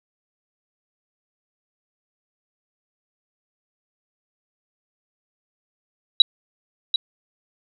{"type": "tone with echo", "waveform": "sine", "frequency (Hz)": 3891, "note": "B7", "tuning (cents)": -27, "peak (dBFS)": -6, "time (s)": [6.2, 6.22], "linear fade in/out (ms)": 2, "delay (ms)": 740, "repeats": 1, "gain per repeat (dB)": -10, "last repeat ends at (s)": 6.96, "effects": []}